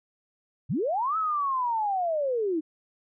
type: linear two-way sweep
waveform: sine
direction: up then down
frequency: 93.9 to 1317 to 299.1 Hz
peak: -24 dBFS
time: 0.69-2.61 s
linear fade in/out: 20 ms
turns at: 1.17 s
effects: none